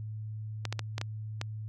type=clicks; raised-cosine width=0.2 ms; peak=-16 dBFS; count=6; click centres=0.653 / 0.726 / 0.793 / 0.981 / 1.014 / 1.414 s; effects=added 108 Hz sine -36 dBFS peak until 1.68 s + AAC 48 kbps